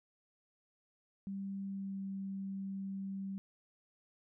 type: tone with pitch glide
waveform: sine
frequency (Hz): 196 to 194.42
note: G3 to G3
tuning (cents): 0 to -14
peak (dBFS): -38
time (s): 1.27-3.38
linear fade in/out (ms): 0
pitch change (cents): -14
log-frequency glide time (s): 1.65-2.02
effects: none